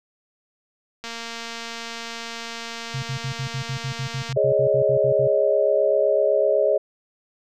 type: click train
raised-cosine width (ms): 0.2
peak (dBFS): -16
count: 760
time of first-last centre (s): 1.04-4.326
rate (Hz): 231
type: tone bursts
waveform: sine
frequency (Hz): 132.7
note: C3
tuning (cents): +25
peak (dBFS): -25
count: 16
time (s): 2.94-5.275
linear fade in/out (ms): 5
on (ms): 85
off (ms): 65
type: chord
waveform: sine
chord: Ab suspended fourth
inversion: none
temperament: equal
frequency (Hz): 415.3 / 554.4 / 622.3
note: Ab4 / Db5 / Eb5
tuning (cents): 0 / 0 / 0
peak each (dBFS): -22 / -20 / -20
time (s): 4.36-6.78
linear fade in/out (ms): 10
effects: none